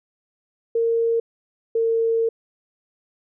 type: tone pair in turn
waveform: sine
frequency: 460.1 / 455.3 Hz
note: A#4 / A#4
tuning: -23 / -41 cents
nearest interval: unison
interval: 18 cents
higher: first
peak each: -17 dBFS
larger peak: neither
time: 0.75-1.2 / 1.75-2.29 s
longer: second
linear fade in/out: 5 ms
effects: none